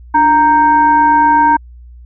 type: tone with frequency modulation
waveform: sine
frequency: 930 Hz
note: A#5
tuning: 4 cents flat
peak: -6 dBFS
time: 0.14-1.57 s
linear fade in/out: 10 ms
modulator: 636 Hz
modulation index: 0.57
effects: added 60 Hz sine -33 dBFS peak until 2.05 s